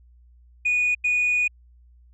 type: tone bursts at uneven times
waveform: sine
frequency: 2464 Hz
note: D#7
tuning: 17 cents flat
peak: -17 dBFS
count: 2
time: 0.65-0.95 / 1.04-1.48 s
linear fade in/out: 10 ms
effects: tanh soft clip ceiling -16 dBFS + added 60 Hz sine -50 dBFS peak until 2.13 s